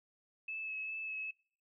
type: tone with vibrato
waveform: sine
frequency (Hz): 2600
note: E7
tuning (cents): -24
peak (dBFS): -38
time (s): 0.48-1.31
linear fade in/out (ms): 5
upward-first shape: sine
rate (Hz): 2.5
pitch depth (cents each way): 17
effects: noise-tail reverb RT60 0.5 s tail -23 dB re dry